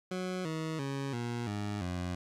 20% pulse tone with pitch steps, 183.9 / 159.17 / 137.77 / 119.24 / 103.21 / 89.33 Hz, F#3 / D#3 / C#3 / A#2 / G#2 / F2, -10 / +40 / -10 / +40 / -10 / +40 cents, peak -29 dBFS, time 0.11-2.15 s, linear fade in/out 5 ms, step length 340 ms, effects low-pass 8000 Hz 12 dB/octave + 11-bit

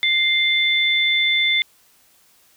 sine tone pair together, 2092 / 3525 Hz, C7 / A7, -1 / +2 cents, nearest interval major sixth, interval 903 cents, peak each -18 dBFS, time 0.03-1.62 s, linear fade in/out 0 ms, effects white hiss -56 dBFS RMS until 2.56 s

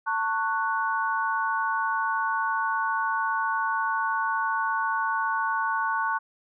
sine chord, F# minor, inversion first, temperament equal with one note detuned, 896.4 / 1108.7 / 1480 Hz, A5 / C#6 / F#6, +32 / 0 / 0 cents, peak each -28 dBFS, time 0.06-6.19 s, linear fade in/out 20 ms, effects none

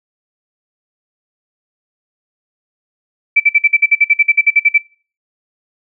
sine tone bursts, 2323 Hz, D7, 20 cents flat, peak -5 dBFS, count 16, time 3.36-4.782 s, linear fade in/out 10 ms, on 42 ms, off 50 ms, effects noise-tail reverb RT60 0.4 s tail -23 dB re dry

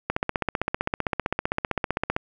click train, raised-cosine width 0.5 ms, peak -8 dBFS, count 33, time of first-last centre 0.1-2.165 s, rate 15.5 Hz, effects none

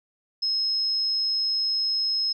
sine tone, 5160 Hz, E8, 38 cents flat, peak -22 dBFS, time 0.42-2.33 s, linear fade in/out 10 ms, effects none

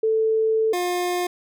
sine / 25% pulse tone pair in turn, 441.6 / 356.1 Hz, A4 / F4, +6 / +34 cents, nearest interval major third, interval 372 cents, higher first, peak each -17 / -18 dBFS, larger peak first, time 0.03-0.73 / 0.73-1.27 s, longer first, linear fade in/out 5 ms, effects none

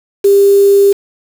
sine tone with quantisation, 399 Hz, G4, 31 cents sharp, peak -4 dBFS, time 0.24-0.93 s, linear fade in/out 10 ms, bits 4, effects none

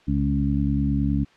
harmonic tone with a mistuned harmonic, 69.7 Hz, C#2, 10 cents sharp, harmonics 1 / 2 / 3 / 4, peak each -25 / -25 / -25 / -25 dBFS, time 0.07-1.25 s, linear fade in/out 20 ms, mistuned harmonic 1, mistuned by -48 cents, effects white hiss -55 dBFS RMS until 1.36 s + low-pass 3000 Hz 12 dB/octave

